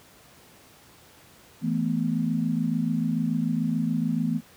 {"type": "chord", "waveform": "sine", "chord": "E suspended fourth", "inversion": "none", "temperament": "equal", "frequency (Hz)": [164.81, 220, 246.9], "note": ["E3", "A3", "B3"], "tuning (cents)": [0, 0, 0], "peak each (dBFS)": -27, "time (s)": [1.61, 4.41], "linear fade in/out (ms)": 50, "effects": ["pink hiss -53 dBFS RMS until 4.56 s", "high-pass 80 Hz 12 dB/octave"]}